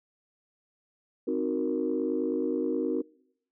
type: chord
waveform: sine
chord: C half-diminished seventh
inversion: none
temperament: equal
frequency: 261.6 / 311.1 / 370 / 466.2 Hz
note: C4 / Eb4 / Gb4 / Bb4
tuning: 0 / 0 / 0 / 0 cents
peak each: -31 dBFS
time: 1.27-3.02 s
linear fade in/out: 10 ms
effects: noise-tail reverb RT60 0.8 s tail -26 dB re dry + tanh soft clip ceiling -17 dBFS